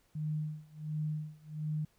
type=tone with tremolo; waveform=sine; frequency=153.2 Hz; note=D#3; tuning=27 cents flat; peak=-31 dBFS; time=0.15-1.85 s; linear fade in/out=5 ms; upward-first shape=sine; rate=1.4 Hz; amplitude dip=95%; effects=pink hiss -71 dBFS RMS until 1.98 s